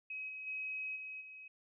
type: tone with level steps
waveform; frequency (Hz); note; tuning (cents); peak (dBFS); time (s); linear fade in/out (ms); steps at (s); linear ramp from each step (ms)
sine; 2543; D#7; +37; -40 / -43 / -38 / -43 / -49; 0.1-1.48; 5; 0.28 / 0.46 / 0.95 / 1.2; 20
effects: none